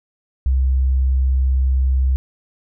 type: tone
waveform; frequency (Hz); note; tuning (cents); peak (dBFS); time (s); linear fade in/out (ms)
sine; 65.41; C2; 0; -13; 0.46-2.16; 0
effects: none